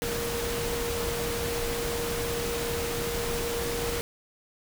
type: tone in noise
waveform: sine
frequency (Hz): 470.4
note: A#4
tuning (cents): +16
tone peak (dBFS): -31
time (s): 0.02-4.01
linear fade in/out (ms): 0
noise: pink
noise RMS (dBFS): -32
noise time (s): 0.02-4.01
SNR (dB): -2
effects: none